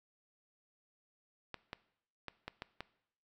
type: clicks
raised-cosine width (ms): 0.3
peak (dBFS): -25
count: 6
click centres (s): 1.543 / 1.731 / 2.283 / 2.48 / 2.621 / 2.806
effects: noise-tail reverb RT60 0.7 s tail -19 dB re dry